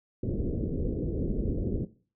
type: low-pass noise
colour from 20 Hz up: pink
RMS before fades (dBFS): -30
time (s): 0.23-1.85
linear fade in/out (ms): 5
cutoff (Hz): 490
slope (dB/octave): 48
effects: noise-tail reverb RT60 0.4 s tail -17 dB re dry